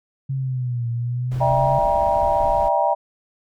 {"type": "linear two-way sweep", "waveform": "sine", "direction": "down then up", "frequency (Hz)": [136.5, 116.8, 136.5], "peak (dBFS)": -21, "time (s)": [0.29, 1.79], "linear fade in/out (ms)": 10, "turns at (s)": 0.89}
{"type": "noise", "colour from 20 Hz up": "brown", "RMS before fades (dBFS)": -31, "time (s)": [1.31, 2.69], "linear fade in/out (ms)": 10}
{"type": "chord", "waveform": "sine", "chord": "E half-diminished seventh", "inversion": "third", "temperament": "just", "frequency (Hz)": [593.3, 659.3, 791.1, 949.3], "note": ["D5", "E5", "G5", "Bb5"], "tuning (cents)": [18, 0, 16, 31], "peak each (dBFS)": [-22, -22, -21, -21], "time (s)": [1.4, 2.95], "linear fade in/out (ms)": 20}
{"effects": []}